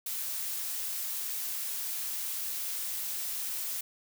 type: noise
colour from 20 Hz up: blue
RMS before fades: -35 dBFS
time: 0.06-3.81 s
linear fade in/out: 5 ms
effects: none